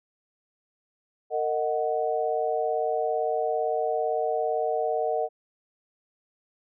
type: chord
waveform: sine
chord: D# minor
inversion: second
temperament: equal with one note detuned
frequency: 457.9 / 622.3 / 740 Hz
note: A#4 / D#5 / F#5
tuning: -31 / 0 / 0 cents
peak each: -28 dBFS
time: 1.3-5.29 s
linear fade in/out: 50 ms
effects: none